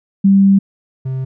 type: tone pair in turn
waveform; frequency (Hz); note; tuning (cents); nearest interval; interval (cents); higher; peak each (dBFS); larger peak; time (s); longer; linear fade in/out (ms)
sine / triangle; 196 / 131.19; G3 / C3; 0 / +5; perfect fifth; 695; first; -6 / -16; first; 0.24-0.59 / 1.05-1.25; first; 10
effects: none